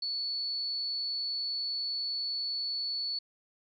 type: tone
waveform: sine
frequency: 4435 Hz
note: C#8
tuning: in tune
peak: -31 dBFS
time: 0.02-3.19 s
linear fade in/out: 5 ms
effects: none